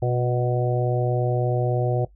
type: harmonic tone with a mistuned harmonic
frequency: 123.47 Hz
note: B2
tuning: in tune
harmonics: 1 / 3 / 4 / 5 / 6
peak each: -22 / -27 / -28 / -29 / -30 dBFS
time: 0.02-2.05 s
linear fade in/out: 5 ms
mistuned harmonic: 3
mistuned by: -27 cents
effects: noise-tail reverb RT60 0.1 s tail -17 dB re dry + added 50 Hz sine -49 dBFS peak until 2.15 s